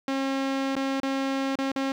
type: tone with dropouts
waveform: sawtooth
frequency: 270 Hz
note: C#4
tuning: 45 cents flat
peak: -21 dBFS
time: 0.08-1.92 s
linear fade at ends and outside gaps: 2 ms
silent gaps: 0.754-0.764 / 1.001-1.031 / 1.556-1.587 / 1.718-1.76 s
effects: low-pass 5000 Hz 12 dB/octave + 10-bit